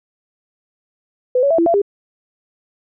sine tone with pitch steps, 503 / 561 / 659 / 335.7 / 677 / 403.1 Hz, B4 / C#5 / E5 / E4 / E5 / G4, +32 / +21 / -1 / +32 / +46 / +48 cents, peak -11 dBFS, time 1.35-1.818 s, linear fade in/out 5 ms, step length 78 ms, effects none

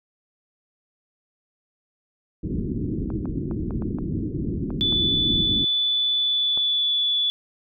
white low-pass noise, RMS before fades -27 dBFS, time 2.43-5.65 s, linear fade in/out 10 ms, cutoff 350 Hz, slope 48 dB/octave
clicks, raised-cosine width 1 ms, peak -23 dBFS, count 9, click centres 3.103 / 3.256 / 3.512 / 3.708 / 3.822 / 3.986 / 4.705 / 4.925 / 6.575 s
sine tone with pitch glide, 3478 to 3444 Hz, A7 to A7, -21 to -38 cents, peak -19 dBFS, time 4.81-7.3 s, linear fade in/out 0 ms, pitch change -17 cents, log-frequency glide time 6.15-7.04 s
effects none

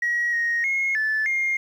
sine tone with pitch steps, 1906 / 1872 / 2160 / 1745 / 2125 Hz, A#6 / A#6 / C#7 / A6 / C7, +38 / +7 / -45 / -15 / +26 cents, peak -19 dBFS, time 0.02-1.57 s, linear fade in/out 5 ms, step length 310 ms, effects tanh soft clip ceiling -17 dBFS + 9-bit

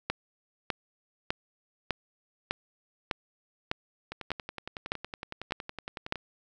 two click trains, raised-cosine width 0.3 ms, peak -21 / -12 dBFS, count 23 / 11, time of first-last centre 4.12-6.157 / 0.1-6.124 s, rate 10.8 / 1.66 Hz, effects none

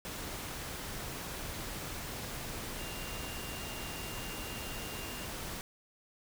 sine tone in noise, 2794 Hz, F7, in tune, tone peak -48 dBFS, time 2.79-5.25 s, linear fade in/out 0 ms, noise pink, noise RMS -41 dBFS, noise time 0.05-5.61 s, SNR -10 dB, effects none

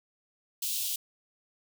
white high-pass noise, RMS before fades -32 dBFS, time 0.62-0.96 s, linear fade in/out 5 ms, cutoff 2800 Hz, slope 48 dB/octave, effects none

